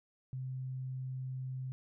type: tone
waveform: sine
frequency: 130 Hz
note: C3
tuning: 11 cents flat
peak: -37 dBFS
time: 0.33-1.72 s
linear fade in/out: 0 ms
effects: none